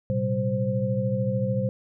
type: tone cluster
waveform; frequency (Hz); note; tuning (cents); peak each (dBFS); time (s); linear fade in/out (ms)
sine; 114 / 127.5 / 194 / 522; A#2 / C3 / G3 / C5; -38 / -44 / -18 / -4; -28; 0.1-1.69; 0
effects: none